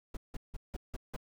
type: noise bursts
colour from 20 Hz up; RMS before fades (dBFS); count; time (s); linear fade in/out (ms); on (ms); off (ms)
brown; -38; 6; 0.14-1.164; 5; 29; 170
effects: none